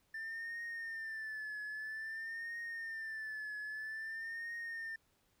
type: tone with vibrato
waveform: triangle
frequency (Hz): 1780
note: A6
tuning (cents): +20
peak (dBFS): -38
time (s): 0.14-4.96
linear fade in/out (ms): 5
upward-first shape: triangle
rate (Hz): 0.51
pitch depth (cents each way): 81
effects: tanh soft clip ceiling -35 dBFS + pink hiss -75 dBFS RMS until 5.4 s